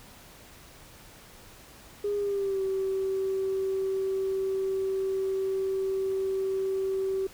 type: tone with pitch glide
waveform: sine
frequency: 409.3 to 384.1 Hz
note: G#4 to G4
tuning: -25 to -35 cents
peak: -25 dBFS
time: 2.04-7.27 s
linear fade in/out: 5 ms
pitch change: -110 cents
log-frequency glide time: 2.16-2.62 s
effects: tanh soft clip ceiling -21 dBFS + pink hiss -51 dBFS RMS until 7.33 s